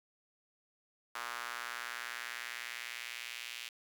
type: tone with high-pass filter sweep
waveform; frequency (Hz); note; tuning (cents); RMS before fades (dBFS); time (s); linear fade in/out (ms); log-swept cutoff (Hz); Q
sawtooth; 120; B2; -49; -43; 1.15-3.69; 5; 1200 to 2700; 2.1
effects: none